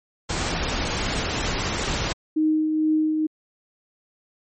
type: noise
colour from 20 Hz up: pink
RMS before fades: -25 dBFS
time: 0.29-2.13 s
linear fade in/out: 10 ms
type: tone with tremolo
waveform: sine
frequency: 311.1 Hz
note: D#4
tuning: in tune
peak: -16 dBFS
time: 2.36-3.27 s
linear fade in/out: 10 ms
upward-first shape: triangle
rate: 2.2 Hz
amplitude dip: 40%
effects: MP3 32 kbps